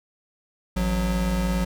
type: tone pair together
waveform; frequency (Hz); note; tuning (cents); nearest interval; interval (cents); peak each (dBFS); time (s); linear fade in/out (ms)
square; 54.94 / 182.2; A1 / F#3; -2 / -26; octave + major sixth; 2076; -25; 0.76-1.65; 10
effects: none